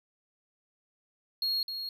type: tone with echo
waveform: triangle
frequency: 4291 Hz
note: C8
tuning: 43 cents sharp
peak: -26 dBFS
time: 1.42-1.63 s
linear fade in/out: 2 ms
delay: 260 ms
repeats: 1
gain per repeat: -7 dB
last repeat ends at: 1.89 s
effects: none

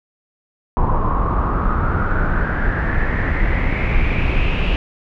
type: noise with low-pass filter sweep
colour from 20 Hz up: brown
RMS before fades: -17 dBFS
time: 0.77-4.76 s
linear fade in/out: 0 ms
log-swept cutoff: 1000 to 2800 Hz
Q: 6.9
effects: none

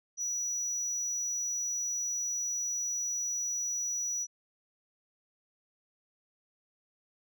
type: tone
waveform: sine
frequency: 5870 Hz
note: F#8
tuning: 15 cents flat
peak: -28 dBFS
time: 0.17-4.27 s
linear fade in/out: 50 ms
effects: tanh soft clip ceiling -30 dBFS

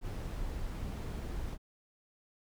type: noise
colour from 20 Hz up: brown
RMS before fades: -38 dBFS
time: 0.01-1.58 s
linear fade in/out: 50 ms
effects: none

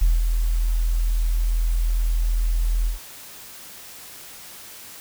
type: tone with ADSR envelope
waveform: sine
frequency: 41.2 Hz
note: E1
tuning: in tune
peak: -11 dBFS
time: 0.01-2.99 s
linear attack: 11 ms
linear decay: 190 ms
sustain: -6 dB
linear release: 130 ms
effects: tanh soft clip ceiling -10 dBFS + white hiss -41 dBFS RMS until 5 s

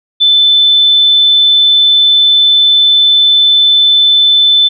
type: tone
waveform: sine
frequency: 3520 Hz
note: A7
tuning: in tune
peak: -4 dBFS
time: 0.2-4.69 s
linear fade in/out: 20 ms
effects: none

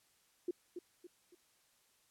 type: tone with echo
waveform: sine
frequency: 353.2 Hz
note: F4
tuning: 20 cents sharp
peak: -33 dBFS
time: 0.48-0.51 s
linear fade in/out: 5 ms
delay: 280 ms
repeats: 3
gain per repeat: -8 dB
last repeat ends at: 1.35 s
effects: white hiss -72 dBFS RMS until 2.1 s + low-pass 12000 Hz 12 dB/octave

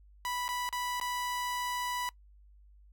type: tone with dropouts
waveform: sawtooth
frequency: 986 Hz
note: B5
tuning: 3 cents flat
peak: -29 dBFS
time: 0.25-2.09 s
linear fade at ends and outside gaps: 0 ms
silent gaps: 0.48-0.489 / 0.69-0.727 / 0.999-1.013 s
effects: noise-tail reverb RT60 0.1 s tail -22 dB re dry + added 50 Hz sine -55 dBFS peak until 2.92 s

